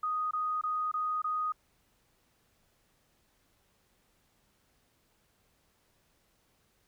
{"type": "tone bursts", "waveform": "sine", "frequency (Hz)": 1244.5, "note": "D#6", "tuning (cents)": 0, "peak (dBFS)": -29, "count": 5, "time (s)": [0.03, 1.522], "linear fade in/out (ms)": 5, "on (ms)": 280, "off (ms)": 23, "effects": ["pink hiss -71 dBFS RMS until 6.87 s"]}